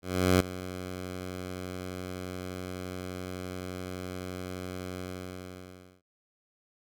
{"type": "tone with ADSR envelope", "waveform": "10% pulse", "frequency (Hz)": 91.7, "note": "F#2", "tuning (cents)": -15, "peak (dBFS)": -11, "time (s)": [0.02, 6.02], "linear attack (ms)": 380, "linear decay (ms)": 13, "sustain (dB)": -17, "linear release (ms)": 1000, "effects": []}